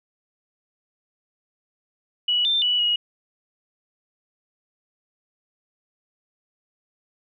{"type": "tone with pitch steps", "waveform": "sine", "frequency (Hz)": [2935, 3575, 2950, 2897], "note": ["F#7", "A7", "F#7", "F#7"], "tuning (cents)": [-15, 27, -6, -37], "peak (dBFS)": -18, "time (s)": [2.28, 2.96], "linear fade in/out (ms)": 5, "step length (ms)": 170, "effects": []}